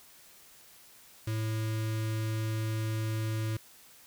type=tone with notch filter; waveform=square; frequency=110 Hz; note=A2; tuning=in tune; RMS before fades=-32 dBFS; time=1.27-3.57 s; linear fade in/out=5 ms; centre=760 Hz; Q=1.4; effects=white hiss -56 dBFS RMS until 4.06 s